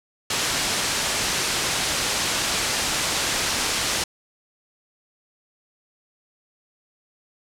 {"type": "low-pass noise", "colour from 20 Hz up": "white", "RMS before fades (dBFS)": -24, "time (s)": [0.3, 4.04], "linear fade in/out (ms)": 5, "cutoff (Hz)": 7000, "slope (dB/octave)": 12, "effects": ["low-pass 12000 Hz 12 dB/octave"]}